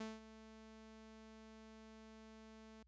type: tone with ADSR envelope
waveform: sawtooth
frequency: 220 Hz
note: A3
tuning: in tune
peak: -39 dBFS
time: 0-2.83 s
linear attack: 7 ms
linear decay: 190 ms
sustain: -14 dB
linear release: 6 ms
effects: added 60 Hz sine -68 dBFS peak until 2.87 s + resampled to 16000 Hz